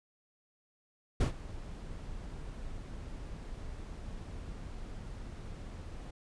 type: noise with ADSR envelope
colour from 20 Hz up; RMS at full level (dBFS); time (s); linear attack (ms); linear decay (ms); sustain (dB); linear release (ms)
brown; -24; 1.2-6.11; 8; 110; -19; 8
effects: resampled to 22050 Hz

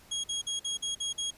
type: tone bursts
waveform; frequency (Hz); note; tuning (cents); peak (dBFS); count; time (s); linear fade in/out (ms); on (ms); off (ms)
25% pulse; 3292; G#7; -16; -27; 7; 0.11-1.308; 10; 130; 48
effects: pink hiss -57 dBFS RMS until 1.37 s + resampled to 32000 Hz

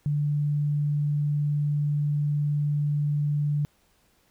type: tone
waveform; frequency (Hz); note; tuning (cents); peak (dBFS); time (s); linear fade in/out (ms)
sine; 146.83; D3; 0; -22; 0.06-3.65; 0
effects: pink hiss -65 dBFS RMS until 4.3 s

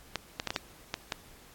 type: clicks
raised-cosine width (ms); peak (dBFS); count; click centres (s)
0.2; -13; 7; 0.157 / 0.399 / 0.473 / 0.505 / 0.562 / 0.941 / 1.122
effects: pink hiss -55 dBFS RMS until 1.54 s + AAC 64 kbps

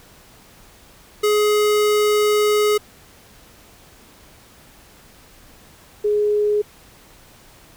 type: tone pair in turn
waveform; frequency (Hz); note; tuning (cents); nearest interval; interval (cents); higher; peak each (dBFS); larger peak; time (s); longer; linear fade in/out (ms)
square / sine; 420 / 417.6; G#4 / G#4; +19 / +10; unison; 9; first; -15; neither; 1.23-2.78 / 6.04-6.62; first; 10
effects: pink hiss -48 dBFS RMS until 7.76 s

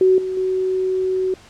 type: tone with level steps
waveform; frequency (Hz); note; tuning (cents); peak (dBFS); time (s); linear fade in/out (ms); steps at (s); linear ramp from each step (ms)
sine; 374.2; F#4; +20; -10 / -21 / -17; 0.01-1.34; 2; 0.18 / 0.37; 2
effects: pink hiss -46 dBFS RMS until 1.49 s + low-pass 7000 Hz 12 dB/octave

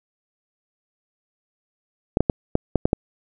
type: clicks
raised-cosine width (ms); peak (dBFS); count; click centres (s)
2; -3; 7; 2.171 / 2.206 / 2.298 / 2.554 / 2.757 / 2.855 / 2.931
effects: none

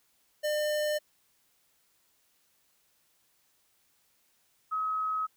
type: tone pair in turn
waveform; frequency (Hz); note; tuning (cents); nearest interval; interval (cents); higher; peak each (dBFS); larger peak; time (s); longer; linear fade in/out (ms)
square / sine; 602 / 1275.6; D5 / D#6; +43 / +43; octave + minor second; 1300; second; -28; neither; 0.43-0.99 / 4.71-5.27; neither; 20
effects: white hiss -70 dBFS RMS until 5.36 s

